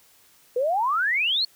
sine exponential sweep, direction up, 472.7 to 4435 Hz, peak -20 dBFS, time 0.56-1.45 s, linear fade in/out 5 ms, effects white hiss -57 dBFS RMS until 1.55 s

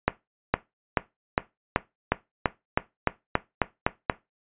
accelerating click train, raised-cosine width 0.5 ms, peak -4 dBFS, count 13, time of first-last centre 0.08-4.098 s, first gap 460 ms, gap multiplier 0.94, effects noise-tail reverb RT60 0.2 s tail -17 dB re dry + resampled to 8000 Hz

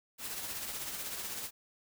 white noise with tremolo, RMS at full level -38 dBFS, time 0.18-1.51 s, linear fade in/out 50 ms, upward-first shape triangle, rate 16 Hz, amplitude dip 45%, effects none

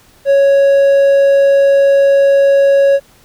triangle tone, 554.4 Hz, C#5, in tune, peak -4 dBFS, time 0.25-3 s, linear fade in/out 50 ms, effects pink hiss -47 dBFS RMS until 3.24 s

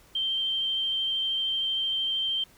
sine tone with vibrato, 3139 Hz, G7, 2 cents sharp, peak -25 dBFS, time 0.15-2.44 s, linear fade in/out 5 ms, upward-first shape triangle, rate 13 Hz, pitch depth 13 cents each way, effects pink hiss -57 dBFS RMS until 2.57 s

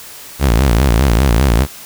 sawtooth tone with vibrato, 61.74 Hz, B1, in tune, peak -5 dBFS, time 0.39-1.67 s, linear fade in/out 50 ms, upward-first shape sine, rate 5 Hz, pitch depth 240 cents each way, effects white hiss -34 dBFS RMS until 1.85 s

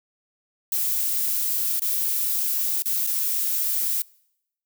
violet noise with dropouts, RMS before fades -24 dBFS, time 0.72-4.02 s, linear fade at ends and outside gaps 2 ms, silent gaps 1.796-1.819 / 2.822-2.857 / 3.067-3.072 s, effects noise-tail reverb RT60 0.8 s tail -25 dB re dry

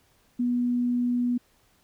sine tone, 244 Hz, B3, 21 cents flat, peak -22 dBFS, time 0.39-1.38 s, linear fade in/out 10 ms, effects pink hiss -64 dBFS RMS until 1.83 s

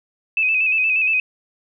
sine tone with vibrato, 2572 Hz, E7, 43 cents flat, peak -15 dBFS, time 0.37-1.2 s, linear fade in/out 2 ms, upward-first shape square, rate 8.5 Hz, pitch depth 41 cents each way, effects none

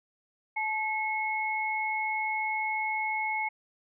sine tone pair together, 865.8 / 2180 Hz, A5 / C#7, -28 / -29 cents, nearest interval octave + major third, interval 1599 cents, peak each -31 / -30 dBFS, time 0.56-3.49 s, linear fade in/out 10 ms, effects none

